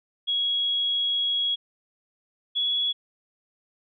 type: tone pair in turn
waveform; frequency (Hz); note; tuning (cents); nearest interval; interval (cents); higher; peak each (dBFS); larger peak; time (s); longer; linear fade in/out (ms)
sine; 3322 / 3370; G#7 / G#7; 0 / +25; unison; 25; second; -22; neither; 0.27-1.56 / 2.55-2.93; first; 20
effects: none